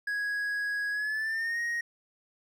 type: tone with pitch glide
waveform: triangle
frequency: 1661.2 to 1875.4 Hz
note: G#6 to A#6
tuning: 0 to +10 cents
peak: -27 dBFS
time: 0.07-1.81 s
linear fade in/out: 5 ms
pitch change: +210 cents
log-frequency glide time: 0.91-1.6 s
effects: none